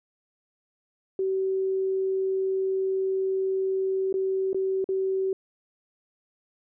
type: tone with dropouts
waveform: sine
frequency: 382 Hz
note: G4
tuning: 45 cents flat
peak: -23 dBFS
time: 1.19-5.33 s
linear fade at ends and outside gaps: 2 ms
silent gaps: 4.127-4.14 / 4.531-4.545 / 4.843-4.889 s
effects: none